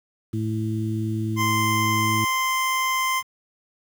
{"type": "harmonic tone", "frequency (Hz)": 109.5, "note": "A2", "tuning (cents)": -8, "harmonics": [1, 2, 3], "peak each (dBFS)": [-25, -29, -29], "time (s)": [0.33, 2.25], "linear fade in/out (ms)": 10}
{"type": "tone", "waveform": "25% pulse", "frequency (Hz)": 1042, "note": "C6", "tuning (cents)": -7, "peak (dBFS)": -17, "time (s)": [1.36, 3.23], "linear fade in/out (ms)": 50}
{"effects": ["8-bit"]}